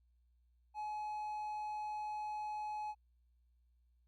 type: tone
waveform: triangle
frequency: 847 Hz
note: G#5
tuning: 34 cents sharp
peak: -37 dBFS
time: 0.74-2.95 s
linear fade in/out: 50 ms
effects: added 60 Hz sine -69 dBFS peak until 4.07 s + Opus 48 kbps